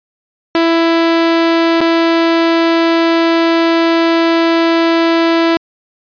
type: tone with dropouts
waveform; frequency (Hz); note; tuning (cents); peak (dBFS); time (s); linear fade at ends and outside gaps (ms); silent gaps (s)
sawtooth; 331.8; E4; +11; -5; 0.55-5.57; 1; 1.806-1.813
effects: resampled to 11025 Hz